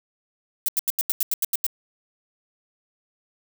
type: noise bursts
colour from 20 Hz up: violet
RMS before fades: -22 dBFS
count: 10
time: 0.66-1.665 s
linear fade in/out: 0 ms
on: 24 ms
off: 85 ms
effects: none